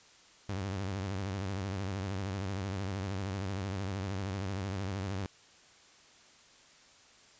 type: tone with vibrato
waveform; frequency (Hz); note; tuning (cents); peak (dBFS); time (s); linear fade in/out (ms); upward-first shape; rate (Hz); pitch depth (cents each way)
sawtooth; 96.9; G2; -20; -30; 0.49-5.26; 0; triangle; 13; 130
effects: white hiss -59 dBFS RMS until 7.39 s + resampled to 16000 Hz